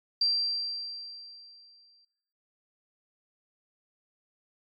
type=tone with exponential decay; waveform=sine; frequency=4714 Hz; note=D8; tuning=6 cents sharp; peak=-21 dBFS; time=0.21-2.05 s; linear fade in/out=5 ms; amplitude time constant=400 ms; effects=noise-tail reverb RT60 0.9 s tail -22 dB re dry + MP3 48 kbps